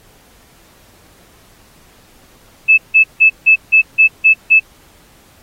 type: tone bursts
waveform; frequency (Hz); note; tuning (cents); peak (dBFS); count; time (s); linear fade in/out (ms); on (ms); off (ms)
sine; 2615; E7; -15; -4; 8; 2.68-4.6; 20; 100; 160
effects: pink hiss -48 dBFS RMS until 5.42 s + AAC 48 kbps